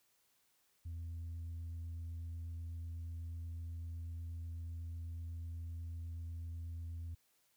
sine tone with vibrato, 83.5 Hz, E2, 23 cents sharp, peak -39 dBFS, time 0.85-7.15 s, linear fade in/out 10 ms, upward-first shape sine, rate 8.1 Hz, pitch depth 8 cents each way, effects tanh soft clip ceiling -40 dBFS + white hiss -75 dBFS RMS until 7.56 s

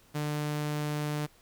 sawtooth tone, 149.2 Hz, D3, 28 cents sharp, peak -26 dBFS, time 0.14-1.27 s, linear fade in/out 20 ms, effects pink hiss -61 dBFS RMS until 1.41 s

